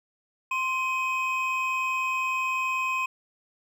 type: tone pair together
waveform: triangle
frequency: 1046.5 / 2524 Hz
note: C6 / D#7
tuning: 0 / +24 cents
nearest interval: octave + minor third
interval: 1524 cents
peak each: -26 dBFS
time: 0.51-3.06 s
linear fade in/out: 5 ms
effects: none